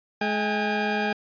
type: tone pair together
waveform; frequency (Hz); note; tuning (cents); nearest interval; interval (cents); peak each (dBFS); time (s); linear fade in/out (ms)
20% pulse; 212 / 811; G#3 / G#5; +36 / -41; octave + major seventh; 2323; -21 / -21; 0.21-1.13; 5
effects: resampled to 11025 Hz